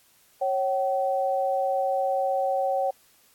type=tone pair together; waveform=sine; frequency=548 / 763.2 Hz; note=C#5 / G5; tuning=-20 / -47 cents; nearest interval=tritone; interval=573 cents; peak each=-25 dBFS; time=0.41-2.91 s; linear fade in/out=10 ms; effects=white hiss -60 dBFS RMS until 3.34 s + AAC 64 kbps